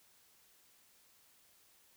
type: silence
effects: white hiss -67 dBFS RMS until 1.96 s